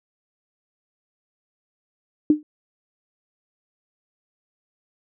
sine tone with exponential decay, 301.9 Hz, D4, 48 cents sharp, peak -8 dBFS, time 2.3-2.43 s, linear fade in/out 2 ms, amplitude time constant 27 ms, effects none

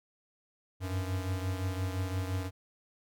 square beating tone pair, 92.5 / 98.3 Hz, F#2 / G2, 0 / +5 cents, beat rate 5.8 Hz, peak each -33 / -39 dBFS, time 0.8-2.51 s, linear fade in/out 50 ms, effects none

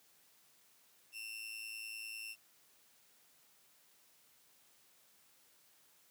sawtooth tone with amplitude modulation, 2700 Hz, E7, 41 cents sharp, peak -38 dBFS, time 1.12-2.36 s, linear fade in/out 50 ms, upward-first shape sine, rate 110 Hz, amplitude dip 60%, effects white hiss -68 dBFS RMS until 6.1 s + high-pass 100 Hz 12 dB/octave

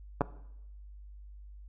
clicks, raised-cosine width 1 ms, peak -13 dBFS, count 2, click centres 0.209 / 0.216 s, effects noise-tail reverb RT60 0.8 s tail -17 dB re dry + added 50 Hz sine -46 dBFS peak until 1.68 s

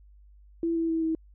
sine tone with pitch steps, 333.5 / 329.5 / 325.5 / 321.6 Hz, E4 / E4 / E4 / E4, +20 / -1 / -22 / -43 cents, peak -24 dBFS, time 0.63-1.15 s, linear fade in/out 2 ms, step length 130 ms, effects added 50 Hz sine -51 dBFS peak until 1.34 s

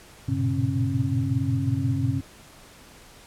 sine tone cluster, 97.5 / 116.7 / 122.3 / 138.8 / 271.4 Hz, G2 / A#2 / B2 / C#3 / C#4, -9 / +2 / -16 / +3 / -36 cents, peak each -28 dBFS, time 0.28-2.21 s, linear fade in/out 10 ms, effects pink hiss -49 dBFS RMS until 3.26 s + low-pass 12000 Hz 12 dB/octave

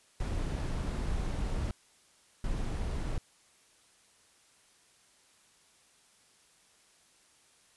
brown noise bursts at uneven times, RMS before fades -33 dBFS, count 2, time 0.2-1.71 / 2.44-3.18 s, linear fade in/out 2 ms, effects white hiss -64 dBFS RMS until 7.76 s + resampled to 24000 Hz

